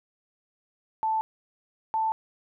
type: tone pair in turn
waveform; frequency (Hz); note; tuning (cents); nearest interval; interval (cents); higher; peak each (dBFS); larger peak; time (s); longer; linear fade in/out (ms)
sine; 880 / 883.5; A5 / A5; 0 / +7; unison; 7; second; -23; neither; 1.03-1.21 / 1.94-2.12; neither; 0
effects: none